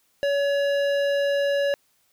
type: tone with hard clipping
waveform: triangle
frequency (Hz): 565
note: C#5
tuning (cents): +33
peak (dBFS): -22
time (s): 0.23-1.74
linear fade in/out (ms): 0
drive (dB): 17
effects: white hiss -66 dBFS RMS until 2.12 s